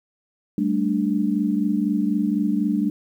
sine chord, G suspended second, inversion none, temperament equal, 196 / 220 / 293.7 Hz, G3 / A3 / D4, 0 / 0 / 0 cents, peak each -23 dBFS, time 0.58-2.9 s, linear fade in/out 2 ms, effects 9-bit

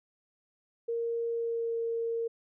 sine tone with pitch glide, 464.9 to 460.4 Hz, A#4 to A#4, -5 to -22 cents, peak -29 dBFS, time 0.88-2.28 s, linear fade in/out 10 ms, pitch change -17 cents, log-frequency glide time 1.29-1.78 s, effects none

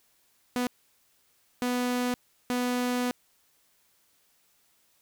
sawtooth tone bursts at uneven times, 247.1 Hz, B3, 1 cent sharp, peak -22 dBFS, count 3, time 0.56-0.67 / 1.62-2.14 / 2.5-3.11 s, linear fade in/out 0 ms, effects white hiss -67 dBFS RMS until 5.01 s

